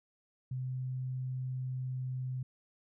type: tone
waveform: sine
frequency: 128.6 Hz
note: C3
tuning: 30 cents flat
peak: -34 dBFS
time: 0.51-2.43 s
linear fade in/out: 5 ms
effects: none